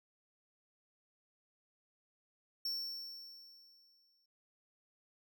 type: tone with exponential decay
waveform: square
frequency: 5440 Hz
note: F8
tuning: 46 cents flat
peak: -35 dBFS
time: 2.65-4.26 s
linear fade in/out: 5 ms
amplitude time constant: 350 ms
effects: none